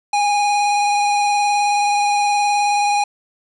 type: tone with vibrato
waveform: square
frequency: 821 Hz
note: G#5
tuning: 20 cents flat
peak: -15 dBFS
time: 0.13-3.04 s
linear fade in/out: 5 ms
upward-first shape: sine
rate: 19 Hz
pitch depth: 15 cents each way
effects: resampled to 22050 Hz + 7-bit